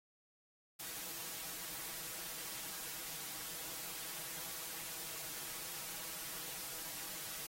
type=noise with comb filter; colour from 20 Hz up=white; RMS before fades=-45 dBFS; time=0.79-7.47 s; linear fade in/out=10 ms; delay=6.2 ms; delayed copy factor=+0.7; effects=AAC 48 kbps